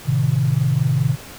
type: chord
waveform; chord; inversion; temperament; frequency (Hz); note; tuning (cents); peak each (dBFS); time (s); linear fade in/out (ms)
sine; A diminished; none; equal; 110 / 130.81 / 155.56; A2 / C3 / Eb3; 0 / 0 / 0; -23 / -17 / -20; 0.05-1.17; 50
effects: pink hiss -38 dBFS RMS until 1.38 s